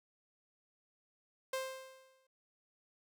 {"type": "tone with exponential decay", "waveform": "sawtooth", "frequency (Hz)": 525, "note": "C5", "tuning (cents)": 6, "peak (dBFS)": -30, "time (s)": [1.53, 2.27], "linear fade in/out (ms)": 5, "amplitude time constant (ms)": 160, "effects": []}